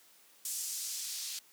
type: noise with band-pass filter sweep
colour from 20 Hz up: blue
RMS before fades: -39 dBFS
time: 0.45-1.39 s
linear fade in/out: 2 ms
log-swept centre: 7500 to 4400 Hz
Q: 1.3
effects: white hiss -62 dBFS RMS until 1.52 s + high-pass 200 Hz 12 dB/octave